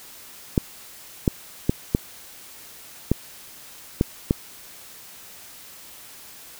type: clicks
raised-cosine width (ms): 3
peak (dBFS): -4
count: 7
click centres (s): 0.578 / 1.278 / 1.695 / 1.949 / 3.116 / 4.011 / 4.309
effects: white hiss -44 dBFS RMS until 6.59 s